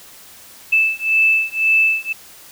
sine beating tone pair, 2631 / 2632.9 Hz, E7 / E7, -4 / -3 cents, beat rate 1.9 Hz, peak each -16 dBFS, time 0.72-2.13 s, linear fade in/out 10 ms, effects white hiss -42 dBFS RMS until 2.51 s

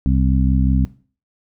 harmonic tone, 65.41 Hz, C2, in tune, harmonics 1 / 2 / 3 / 4, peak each -16 / -19 / -21 / -22 dBFS, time 0.06-0.85 s, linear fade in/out 0 ms, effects noise-tail reverb RT60 0.4 s tail -18 dB re dry

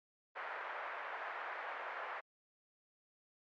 white band-pass noise, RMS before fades -44 dBFS, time 0.35-2.21 s, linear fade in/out 20 ms, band 540 to 1800 Hz, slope 24 dB/octave, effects MP3 64 kbps

